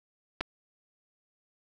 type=clicks; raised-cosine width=0.3 ms; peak=-21 / -14 dBFS; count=2; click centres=0.407 / 0.41 s; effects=none